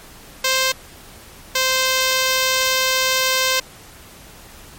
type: tone pair in turn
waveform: 5% pulse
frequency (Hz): 523.3 / 520.3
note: C5 / C5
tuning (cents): 0 / -10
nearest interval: unison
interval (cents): 10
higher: first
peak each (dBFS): -4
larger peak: neither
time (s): 0.44-0.72 / 1.55-3.6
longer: second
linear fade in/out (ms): 5
effects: pink hiss -42 dBFS RMS until 4.78 s + MP3 64 kbps